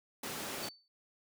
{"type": "high-pass noise", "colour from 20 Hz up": "pink", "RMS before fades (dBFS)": -41, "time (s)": [0.23, 0.69], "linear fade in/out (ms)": 5, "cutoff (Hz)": 190, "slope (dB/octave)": 12}
{"type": "tone with exponential decay", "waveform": "sine", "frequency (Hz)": 4529, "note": "C#8", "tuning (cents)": 36, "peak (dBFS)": -38, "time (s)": [0.63, 0.88], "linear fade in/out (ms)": 1, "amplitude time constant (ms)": 54}
{"effects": []}